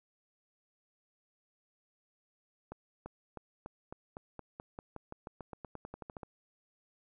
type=accelerating click train; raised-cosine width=1 ms; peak=-29 dBFS; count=22; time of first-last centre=2.72-6.232 s; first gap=340 ms; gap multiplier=0.92; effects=none